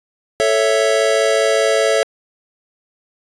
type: chord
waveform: square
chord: A major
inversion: none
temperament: equal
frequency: 440 / 554.4 / 659.3 Hz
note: A4 / C#5 / E5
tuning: 0 / 0 / 0 cents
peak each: -18 dBFS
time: 0.4-2.03 s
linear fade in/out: 0 ms
effects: resampled to 22050 Hz